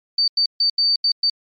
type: tone bursts at uneven times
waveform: sine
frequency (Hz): 4591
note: D8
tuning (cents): -40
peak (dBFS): -14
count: 6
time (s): 0.18-0.28 / 0.37-0.46 / 0.6-0.7 / 0.78-0.96 / 1.04-1.12 / 1.23-1.3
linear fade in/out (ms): 5
effects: MP3 48 kbps